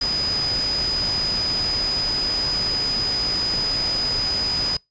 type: tone in noise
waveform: sine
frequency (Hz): 4978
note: D#8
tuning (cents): 0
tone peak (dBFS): -20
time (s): 0.01-4.77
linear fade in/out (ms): 5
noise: pink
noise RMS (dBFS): -30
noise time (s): 0.01-4.77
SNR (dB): +7
effects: noise-tail reverb RT60 0.2 s tail -26 dB re dry + resampled to 16000 Hz